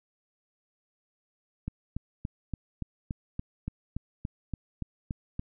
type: click train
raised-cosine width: 5 ms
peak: -20 dBFS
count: 14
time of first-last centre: 1.68-5.394 s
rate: 3.5 Hz
effects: none